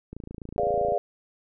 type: click train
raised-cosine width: 3 ms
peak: -25 dBFS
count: 23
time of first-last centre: 0.13-0.921 s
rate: 27.8 Hz
type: chord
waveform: sine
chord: G# diminished seventh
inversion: none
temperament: equal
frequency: 415.3 / 493.9 / 587.3 / 698.5 Hz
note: G#4 / B4 / D5 / F5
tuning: 0 / 0 / 0 / 0 cents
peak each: -29 / -30 / -27 / -26 dBFS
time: 0.58-0.98 s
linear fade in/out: 0 ms
effects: none